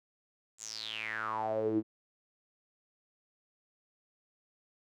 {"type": "tone with band-pass filter sweep", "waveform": "sawtooth", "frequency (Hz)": 110, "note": "A2", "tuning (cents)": 0, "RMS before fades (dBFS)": -35, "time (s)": [0.58, 1.83], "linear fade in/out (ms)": 50, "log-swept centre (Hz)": [7700, 280], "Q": 8.7, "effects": []}